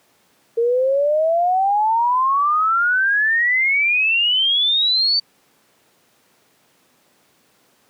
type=exponential sweep; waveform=sine; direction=up; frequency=457.1 to 4600 Hz; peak=-14 dBFS; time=0.57-5.2 s; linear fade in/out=10 ms; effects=pink hiss -58 dBFS RMS until 7.89 s + high-pass 200 Hz 12 dB/octave